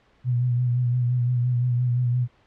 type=tone with vibrato; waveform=sine; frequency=123 Hz; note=B2; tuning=7 cents flat; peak=-19 dBFS; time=0.24-2.28 s; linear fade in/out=50 ms; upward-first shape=sine; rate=5.8 Hz; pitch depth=37 cents each way; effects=pink hiss -60 dBFS RMS until 2.46 s + low-pass 3000 Hz 12 dB/octave